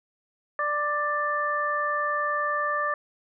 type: harmonic tone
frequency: 590 Hz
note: D5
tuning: 8 cents sharp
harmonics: 1 / 2 / 3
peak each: -31 / -26 / -29 dBFS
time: 0.59-2.94 s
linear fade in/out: 2 ms
effects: none